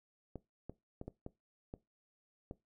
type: clicks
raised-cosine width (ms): 2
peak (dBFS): -30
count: 7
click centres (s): 0.357 / 0.696 / 1.014 / 1.08 / 1.264 / 1.739 / 2.511
effects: noise-tail reverb RT60 0.2 s tail -19 dB re dry